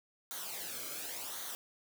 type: noise with flanger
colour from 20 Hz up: white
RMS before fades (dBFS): -42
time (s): 0.31-1.55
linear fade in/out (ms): 0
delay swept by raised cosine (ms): 0.38 to 1.11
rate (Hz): 0.91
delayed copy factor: -0.65
effects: none